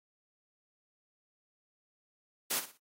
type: noise with echo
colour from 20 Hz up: white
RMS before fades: -32 dBFS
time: 2.5-2.6 s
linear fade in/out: 10 ms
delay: 59 ms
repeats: 3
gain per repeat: -11 dB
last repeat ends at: 2.777 s
effects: high-pass 200 Hz 12 dB/octave + AAC 48 kbps